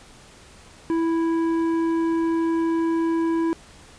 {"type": "tone with tanh clipping", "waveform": "triangle", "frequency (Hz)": 329.6, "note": "E4", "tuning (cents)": 0, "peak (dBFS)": -21, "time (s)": [0.9, 3.53], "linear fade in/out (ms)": 0, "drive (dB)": 14, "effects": ["pink hiss -48 dBFS RMS until 3.98 s", "resampled to 22050 Hz"]}